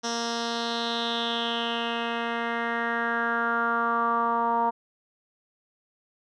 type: tone with low-pass filter sweep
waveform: 10% pulse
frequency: 233.1 Hz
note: A#3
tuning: in tune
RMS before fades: -27 dBFS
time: 0.03-4.71 s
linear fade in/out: 20 ms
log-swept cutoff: 5600 to 930 Hz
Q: 4.9
effects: none